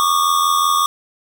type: tone pair together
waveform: square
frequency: 1118.6 / 1204 Hz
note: C#6 / D6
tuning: +15 / +43 cents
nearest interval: minor second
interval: 128 cents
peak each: -17 dBFS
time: 0-0.86 s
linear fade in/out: 0 ms
effects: 7-bit